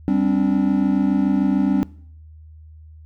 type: chord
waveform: triangle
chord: G suspended fourth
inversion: none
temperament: equal with one note detuned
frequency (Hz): 196 / 261.6 / 288.5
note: G3 / C4 / D4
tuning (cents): 0 / 0 / -31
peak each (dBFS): -18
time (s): 0.08-1.83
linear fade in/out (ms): 0
effects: noise-tail reverb RT60 0.6 s tail -22 dB re dry + added 78 Hz sine -40 dBFS peak until 3.05 s